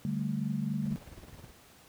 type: chord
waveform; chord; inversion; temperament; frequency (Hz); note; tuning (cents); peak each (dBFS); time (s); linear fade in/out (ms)
sine; D suspended fourth; none; equal; 146.83 / 196 / 220; D3 / G3 / A3; 0 / 0 / 0; -34; 0.05-0.96; 0
type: noise with tremolo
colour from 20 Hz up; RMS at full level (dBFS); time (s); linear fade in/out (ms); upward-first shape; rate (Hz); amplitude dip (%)
brown; -41; 0.8-1.52; 50; triangle; 19; 90
effects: pink hiss -57 dBFS RMS until 1.88 s + high-pass 60 Hz 12 dB/octave